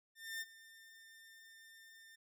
sawtooth tone with ADSR envelope, 1802 Hz, A6, 41 cents sharp, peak -36 dBFS, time 0.15-2.16 s, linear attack 260 ms, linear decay 36 ms, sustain -18 dB, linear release 12 ms, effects none

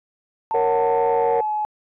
sine tone with pitch glide, 890 to 848.8 Hz, A5 to G#5, +20 to +38 cents, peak -20 dBFS, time 0.51-1.65 s, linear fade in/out 0 ms, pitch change -82 cents, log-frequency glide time 1.1-1.52 s
sine chord, F# major, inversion first, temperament equal, 466.2 / 554.4 / 740 Hz, A#4 / C#5 / F#5, 0 / 0 / 0 cents, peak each -18 / -23 / -22 dBFS, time 0.54-1.41 s, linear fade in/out 5 ms
effects tanh soft clip ceiling -11 dBFS

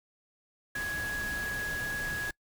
sine tone in noise, 1668 Hz, G#6, 7 cents sharp, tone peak -32 dBFS, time 0.75-2.31 s, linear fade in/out 5 ms, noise pink, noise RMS -40 dBFS, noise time 0.75-2.31 s, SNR +5 dB, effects noise-tail reverb RT60 0.1 s tail -24 dB re dry

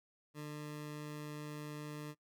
20% pulse tone, 149.6 Hz, D3, 32 cents sharp, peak -38 dBFS, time 0.34-2.15 s, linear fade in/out 50 ms, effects noise-tail reverb RT60 0.1 s tail -21 dB re dry

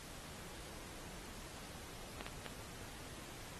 clicks, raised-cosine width 0.3 ms, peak -27 dBFS, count 3, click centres 2.209 / 2.265 / 2.463 s, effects pink hiss -52 dBFS RMS until 3.59 s + AAC 32 kbps

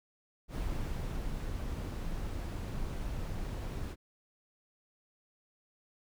brown noise with ADSR envelope, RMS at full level -35 dBFS, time 0.48-3.96 s, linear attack 77 ms, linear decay 760 ms, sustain -2 dB, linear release 50 ms, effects none

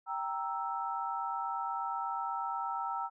sine chord, E diminished, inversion first, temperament equal, 784 / 932.3 / 1318.5 Hz, G5 / Bb5 / E6, 0 / 0 / 0 cents, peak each -38 / -37 / -37 dBFS, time 0.06-3.1 s, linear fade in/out 50 ms, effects none

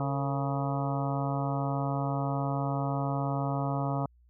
harmonic tone with a mistuned harmonic, 138.59 Hz, C#3, in tune, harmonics 1 / 2 / 3 / 4 / 5 / 6 / 7 / 8 / 9, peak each -30 / -35 / -42 / -39 / -36 / -40 / -40 / -43 / -41 dBFS, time 0-4.06 s, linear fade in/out 2 ms, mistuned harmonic 3, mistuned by +130 cents, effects added 60 Hz sine -58 dBFS peak until 4.29 s

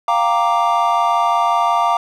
triangle chord, G minor seventh, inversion third, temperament equal, 698.5 / 784 / 932.3 / 1174.7 Hz, F5 / G5 / Bb5 / D6, 0 / 0 / 0 / 0 cents, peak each -16 / -21 / -16 / -16 dBFS, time 0.08-1.97 s, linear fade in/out 2 ms, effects none

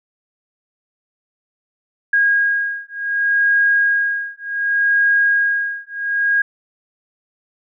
sine beating tone pair, 1634 / 1634.67 Hz, G#6 / G#6, -29 / -28 cents, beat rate 0.67 Hz, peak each -17 dBFS, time 2.13-6.42 s, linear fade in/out 5 ms, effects none

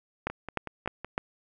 two click trains, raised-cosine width 0.5 ms, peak -21 / -13 dBFS, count 5 / 4, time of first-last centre 0.3-1.046 / 0.27-1.179 s, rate 5.36 / 3.3 Hz, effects none

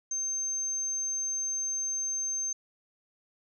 sine tone, 6300 Hz, G8, 8 cents sharp, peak -29 dBFS, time 0.11-2.53 s, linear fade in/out 5 ms, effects none

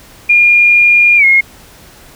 sine tone with pitch glide, 2417 to 2153 Hz, D7 to C7, +49 to +49 cents, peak -4 dBFS, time 0.29-1.41 s, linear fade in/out 10 ms, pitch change -200 cents, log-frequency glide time 1.17-1.25 s, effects pink hiss -39 dBFS RMS until 2.15 s

